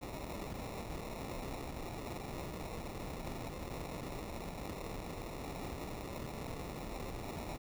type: noise with sample-and-hold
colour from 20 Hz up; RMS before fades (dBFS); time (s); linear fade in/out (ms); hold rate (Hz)
pink; -43; 0.01-7.58; 20; 1575
effects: none